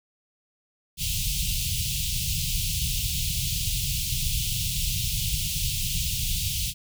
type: band-stop noise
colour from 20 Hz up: pink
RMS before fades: -27 dBFS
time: 0.97-6.74 s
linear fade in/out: 50 ms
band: 160 to 2700 Hz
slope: 48 dB/octave
effects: none